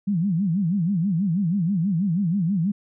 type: tone with vibrato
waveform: sine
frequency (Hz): 181.9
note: F#3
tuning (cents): -29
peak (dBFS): -19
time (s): 0.07-2.72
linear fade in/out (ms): 10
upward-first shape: sine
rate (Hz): 6.2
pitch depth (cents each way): 230
effects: none